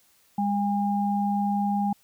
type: tone pair together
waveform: sine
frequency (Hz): 202.7 / 810.8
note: G#3 / G#5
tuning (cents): -42 / -42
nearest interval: 2 octaves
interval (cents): 2400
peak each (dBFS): -24 / -26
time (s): 0.38-1.93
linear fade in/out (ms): 5
effects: white hiss -62 dBFS RMS until 2.03 s